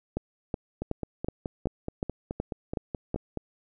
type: two click trains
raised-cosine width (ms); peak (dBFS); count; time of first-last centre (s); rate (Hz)
2; -15 / -18; 9 / 13; 0.17-3.144 / 0.82-3.373; 2.69 / 4.7
effects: none